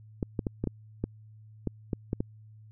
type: clicks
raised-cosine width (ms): 3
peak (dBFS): -16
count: 10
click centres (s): 0.228 / 0.392 / 0.468 / 0.64 / 0.673 / 1.04 / 1.673 / 1.932 / 2.131 / 2.205
effects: added 108 Hz sine -49 dBFS peak until 2.71 s